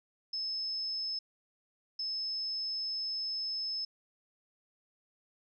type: tone bursts at uneven times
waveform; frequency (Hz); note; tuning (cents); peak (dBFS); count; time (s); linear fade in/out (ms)
sine; 5220; E8; -18; -33; 2; 0.33-1.19 / 1.99-3.85; 5
effects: none